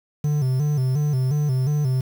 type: tone with vibrato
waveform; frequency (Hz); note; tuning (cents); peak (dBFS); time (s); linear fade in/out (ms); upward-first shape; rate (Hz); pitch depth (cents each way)
triangle; 138.59; C#3; 0; -16; 0.24-2.01; 5; square; 2.8; 120
effects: 7-bit